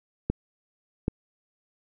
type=clicks; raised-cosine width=3 ms; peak=-11 dBFS; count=2; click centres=0.3 / 1.081 s; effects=none